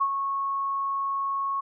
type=tone with ADSR envelope; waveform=sine; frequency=1100 Hz; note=C#6; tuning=14 cents flat; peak=-19 dBFS; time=0-1.61 s; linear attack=17 ms; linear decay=63 ms; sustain=-6 dB; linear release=13 ms; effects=none